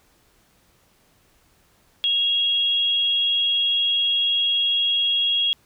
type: tone pair together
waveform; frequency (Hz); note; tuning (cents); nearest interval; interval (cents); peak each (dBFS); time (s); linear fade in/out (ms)
sine; 2785 / 3306; F7 / G#7; -5 / -9; minor third; 296; -29 / -18; 2.04-5.53; 0
effects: pink hiss -60 dBFS RMS until 5.65 s